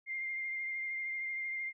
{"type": "tone with vibrato", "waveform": "sine", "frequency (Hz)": 2108, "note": "C7", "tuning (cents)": 12, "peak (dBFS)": -35, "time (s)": [0.06, 1.73], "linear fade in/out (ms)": 50, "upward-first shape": "sine", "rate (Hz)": 13, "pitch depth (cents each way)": 18, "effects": []}